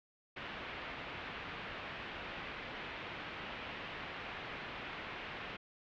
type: low-pass noise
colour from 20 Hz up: white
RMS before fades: -45 dBFS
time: 0.36-5.57 s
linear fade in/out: 10 ms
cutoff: 2900 Hz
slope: 24 dB/octave
effects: low-pass 5000 Hz 12 dB/octave